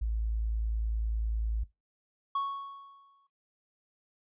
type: tone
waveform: sine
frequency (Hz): 55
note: A1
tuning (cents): 0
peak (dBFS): -28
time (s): 0.01-1.64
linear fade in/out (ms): 10
type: tone with exponential decay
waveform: triangle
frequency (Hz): 1108.7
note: C#6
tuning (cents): 0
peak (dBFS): -25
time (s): 2.35-3.27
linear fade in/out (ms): 5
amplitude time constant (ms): 200
effects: noise-tail reverb RT60 0.2 s tail -18 dB re dry + resampled to 8000 Hz